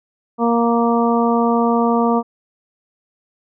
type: harmonic tone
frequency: 233.9 Hz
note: A#3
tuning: 6 cents sharp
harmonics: 1 / 2 / 3 / 4 / 5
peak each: -16 / -19 / -21 / -22 / -23 dBFS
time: 0.38-2.23 s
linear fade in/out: 50 ms
effects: none